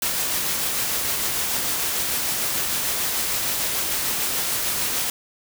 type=noise with tremolo; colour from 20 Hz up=white; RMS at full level=-23 dBFS; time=0.02-5.1 s; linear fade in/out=2 ms; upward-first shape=triangle; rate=6.7 Hz; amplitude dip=25%; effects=none